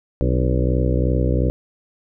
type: harmonic tone with a mistuned harmonic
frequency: 62.8 Hz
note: B1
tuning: 30 cents sharp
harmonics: 1 / 2 / 3 / 4 / 5 / 6 / 7 / 8 / 9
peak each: -19 / -21 / -27 / -28 / -27 / -29 / -30 / -27 / -31 dBFS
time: 0.21-1.5 s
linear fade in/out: 0 ms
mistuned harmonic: 4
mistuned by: +73 cents
effects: none